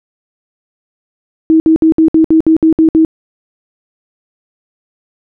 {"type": "tone bursts", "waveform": "sine", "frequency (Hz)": 320.2, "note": "D#4", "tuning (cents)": 50, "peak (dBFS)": -4, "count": 10, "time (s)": [1.5, 3.049], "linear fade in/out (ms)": 0, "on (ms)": 100, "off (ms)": 61, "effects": []}